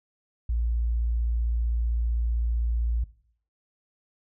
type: tone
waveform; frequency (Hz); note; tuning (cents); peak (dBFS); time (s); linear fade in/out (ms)
sine; 57.8; A#1; -14; -23; 0.49-3.04; 5
effects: noise-tail reverb RT60 0.6 s tail -18 dB re dry